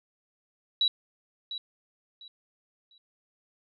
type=tone with echo; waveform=sine; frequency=3905 Hz; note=B7; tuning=20 cents flat; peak=-21 dBFS; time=0.81-0.88 s; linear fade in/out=2 ms; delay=700 ms; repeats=3; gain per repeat=-12 dB; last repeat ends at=2.98 s; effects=none